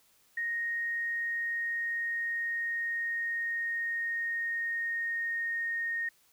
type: tone with pitch glide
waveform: sine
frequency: 1864.7 to 1851.8 Hz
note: A#6 to A#6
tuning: 0 to -12 cents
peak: -30 dBFS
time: 0.37-6.09 s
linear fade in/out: 5 ms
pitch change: -12 cents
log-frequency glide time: 0.84-5.88 s
effects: white hiss -66 dBFS RMS until 6.32 s